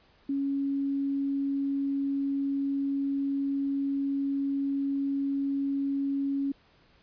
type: tone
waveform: sine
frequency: 277.2 Hz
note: C#4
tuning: in tune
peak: -26 dBFS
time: 0.29-6.52 s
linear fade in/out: 5 ms
effects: pink hiss -62 dBFS RMS until 7.02 s + resampled to 11025 Hz